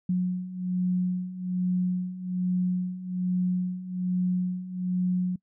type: beating tone pair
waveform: sine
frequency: 180.8 / 182 Hz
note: F#3 / F#3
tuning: -40 / -28 cents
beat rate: 1.2 Hz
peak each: -30 / -26 dBFS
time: 0.09-5.36 s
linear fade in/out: 5 ms
effects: noise-tail reverb RT60 0.1 s tail -24 dB re dry